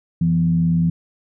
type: tone with frequency modulation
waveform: sine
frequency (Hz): 168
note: E3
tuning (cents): +33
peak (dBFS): -14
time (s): 0.21-0.9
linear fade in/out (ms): 5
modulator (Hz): 76.9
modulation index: 0.42
effects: none